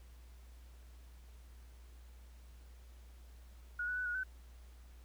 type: tone with pitch steps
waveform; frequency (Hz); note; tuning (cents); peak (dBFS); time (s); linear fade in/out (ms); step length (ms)
sine; 1450 / 1480 / 1493 / 1448 / 1519; F#6 / F#6 / F#6 / F#6 / F#6; -35 / 0 / +15 / -38 / +45; -35; 3.79-4.235; 5; 89
effects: added 60 Hz sine -53 dBFS peak until 5.04 s + pink hiss -67 dBFS RMS until 5.04 s